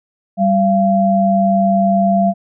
sine tone pair together, 195 / 685.3 Hz, G3 / F5, -9 / -33 cents, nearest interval octave + minor seventh, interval 2176 cents, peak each -13 dBFS, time 0.37-2.34 s, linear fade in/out 50 ms, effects none

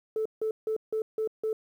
sine tone bursts, 437.7 Hz, A4, 9 cents flat, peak -25 dBFS, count 6, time 0.16-1.53 s, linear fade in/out 2 ms, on 95 ms, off 160 ms, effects tanh soft clip ceiling -22 dBFS + 10-bit

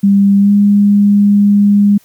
sine tone with pitch glide, 199 to 203.5 Hz, G3 to G#3, +26 to -35 cents, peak -5 dBFS, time 0.03-1.98 s, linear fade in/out 10 ms, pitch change +39 cents, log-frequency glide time 0.39-0.52 s, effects white hiss -49 dBFS RMS until 2.04 s

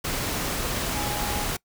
sine tone in noise, 830.6 Hz, G#5, in tune, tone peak -33 dBFS, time 0.95-1.45 s, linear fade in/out 10 ms, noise pink, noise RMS -28 dBFS, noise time 0.04-1.57 s, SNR -8 dB, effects noise-tail reverb RT60 0.1 s tail -23 dB re dry

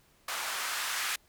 blue noise with band-pass filter sweep, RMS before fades -34 dBFS, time 0.28-1.16 s, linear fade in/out 5 ms, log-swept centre 1000 to 1600 Hz, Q 1.2, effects pink hiss -65 dBFS RMS until 1.28 s

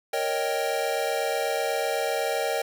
square chord, Eb dominant seventh, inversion second, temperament equal, 466.2 / 554.4 / 622.3 / 784 Hz, Bb4 / Db5 / Eb5 / G5, 0 / 0 / 0 / 0 cents, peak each -31 dBFS, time 0.13-2.62 s, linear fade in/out 5 ms, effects none

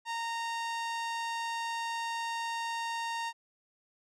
sawtooth tone, 924 Hz, A#5, 16 cents flat, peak -29 dBFS, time 0.05-3.33 s, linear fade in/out 50 ms, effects low-pass 7000 Hz 12 dB/octave

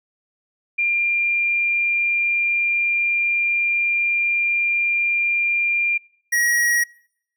sine / square tone pair in turn, 2392 / 1902 Hz, D7 / A#6, +31 / +34 cents, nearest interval major third, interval 397 cents, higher first, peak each -17 dBFS, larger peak neither, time 0.78-5.98 / 6.32-6.84 s, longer first, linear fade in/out 10 ms, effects noise-tail reverb RT60 0.7 s tail -25 dB re dry

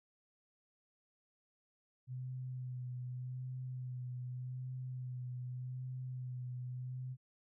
sine tone with vibrato, 126.5 Hz, B2, 42 cents sharp, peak -40 dBFS, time 2.07-7.17 s, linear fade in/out 50 ms, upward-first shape sine, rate 0.84 Hz, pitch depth 24 cents each way, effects none

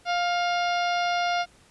harmonic tone with a mistuned harmonic, 701 Hz, F5, 6 cents sharp, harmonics 1 / 2 / 3 / 4 / 5 / 6 / 7 / 8, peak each -24 / -30 / -34 / -36 / -38 / -40 / -41 / -42 dBFS, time 0.05-1.46 s, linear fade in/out 50 ms, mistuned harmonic 3, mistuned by +33 cents, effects pink hiss -57 dBFS RMS until 1.7 s + resampled to 24000 Hz

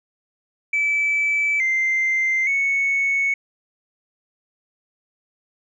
sine tone with pitch steps, 2309 / 2085 / 2213 Hz, D7 / C7 / C#7, -30 / -7 / -3 cents, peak -16 dBFS, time 0.73-3.34 s, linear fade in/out 5 ms, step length 870 ms, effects tanh soft clip ceiling -14 dBFS

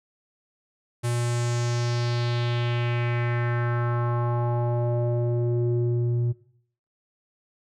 square tone with low-pass filter sweep, 119.8 Hz, A#2, 48 cents sharp, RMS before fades -25 dBFS, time 1.03-6.33 s, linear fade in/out 20 ms, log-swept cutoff 10000 to 240 Hz, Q 2.6, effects noise-tail reverb RT60 0.6 s tail -18 dB re dry

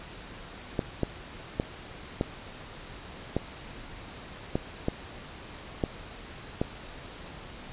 clicks, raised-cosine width 2 ms, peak -12 dBFS, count 9, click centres 0.792 / 1.033 / 1.599 / 2.211 / 3.366 / 4.555 / 4.884 / 5.838 / 6.615 s, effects pink hiss -44 dBFS RMS until 7.72 s + resampled to 8000 Hz

